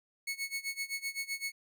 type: tone with tremolo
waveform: sawtooth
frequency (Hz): 2203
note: C#7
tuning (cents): -11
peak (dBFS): -29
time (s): 0.27-1.52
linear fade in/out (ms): 5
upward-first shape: sine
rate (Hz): 7.8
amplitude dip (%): 90
effects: none